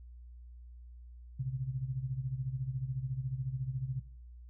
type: tone with tremolo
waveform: sine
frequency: 130.81 Hz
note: C3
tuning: in tune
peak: -30 dBFS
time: 1.39-4 s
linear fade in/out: 10 ms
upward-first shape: sine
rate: 14 Hz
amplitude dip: 75%
effects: noise-tail reverb RT60 0.6 s tail -20 dB re dry + added 60 Hz sine -48 dBFS peak until 4.49 s